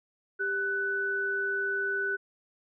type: tone pair together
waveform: sine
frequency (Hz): 395.4 / 1493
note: G4 / F#6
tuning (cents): +15 / +15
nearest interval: octave + major seventh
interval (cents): 2300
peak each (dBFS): -34 / -28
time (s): 0.39-2.17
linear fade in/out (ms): 20
effects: none